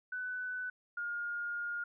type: tone pair in turn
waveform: sine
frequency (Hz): 1498 / 1420.6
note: F#6 / F6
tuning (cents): +21 / +29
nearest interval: minor second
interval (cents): 92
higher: first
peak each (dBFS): -36 / -35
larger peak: second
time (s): 0.12-0.7 / 0.97-1.84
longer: second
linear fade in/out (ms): 5
effects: none